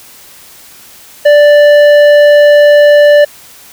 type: tone with tanh clipping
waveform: sine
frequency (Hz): 587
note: D5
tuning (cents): -1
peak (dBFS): -3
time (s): 1.25-3.25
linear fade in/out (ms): 10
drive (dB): 11
effects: white hiss -36 dBFS RMS until 3.72 s